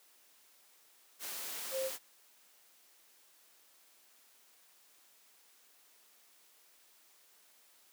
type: tone in noise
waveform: sine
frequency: 529 Hz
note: C5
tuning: 19 cents sharp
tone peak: -33 dBFS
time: 1.71-1.91 s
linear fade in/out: 50 ms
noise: white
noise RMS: -42 dBFS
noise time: 1.19-1.99 s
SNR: +6 dB
effects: white hiss -65 dBFS RMS until 7.92 s + high-pass 300 Hz 12 dB/octave